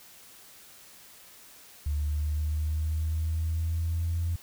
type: linear sweep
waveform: sine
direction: up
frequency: 73.3 to 85.2 Hz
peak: -25 dBFS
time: 1.86-4.36 s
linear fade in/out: 5 ms
effects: tanh soft clip ceiling -21 dBFS + white hiss -52 dBFS RMS until 4.42 s